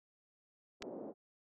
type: band-pass noise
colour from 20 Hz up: pink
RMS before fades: -46 dBFS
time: 0.8-1.14 s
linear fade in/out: 50 ms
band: 230 to 650 Hz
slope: 24 dB/octave
type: clicks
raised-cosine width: 0.2 ms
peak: -26 dBFS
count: 2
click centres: 0.822 / 0.825 s
effects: none